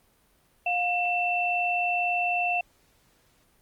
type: tone pair together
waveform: sine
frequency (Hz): 711.2 / 2679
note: F5 / E7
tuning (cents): +31 / +27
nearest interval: octave + major seventh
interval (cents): 2296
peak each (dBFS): -26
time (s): 0.66-2.61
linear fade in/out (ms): 5
effects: pink hiss -64 dBFS RMS until 3.61 s + Opus 32 kbps